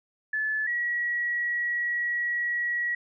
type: tone pair in turn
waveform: sine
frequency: 1731 / 1919 Hz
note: A6 / A#6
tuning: -29 / +50 cents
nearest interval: major second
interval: 179 cents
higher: second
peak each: -25 dBFS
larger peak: neither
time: 0.33-0.67 / 0.67-2.95 s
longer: second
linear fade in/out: 5 ms
effects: none